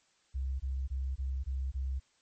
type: tone bursts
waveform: sine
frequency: 66.2 Hz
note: C2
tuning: 21 cents sharp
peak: -31 dBFS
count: 6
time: 0.34-2 s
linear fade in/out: 20 ms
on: 260 ms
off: 20 ms
effects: white hiss -70 dBFS RMS until 2.21 s + MP3 32 kbps